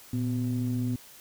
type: ring-modulated tone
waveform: triangle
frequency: 66.8 Hz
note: C2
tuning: 36 cents sharp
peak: -21 dBFS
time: 0.13-0.96 s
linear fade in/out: 5 ms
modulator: 183 Hz
effects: white hiss -51 dBFS RMS until 1.2 s